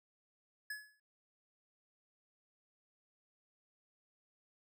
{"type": "tone with exponential decay", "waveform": "square", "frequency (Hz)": 1700, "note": "G#6", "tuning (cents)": 40, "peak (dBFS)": -39, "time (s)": [0.7, 1], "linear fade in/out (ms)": 5, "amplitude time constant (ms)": 64, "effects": []}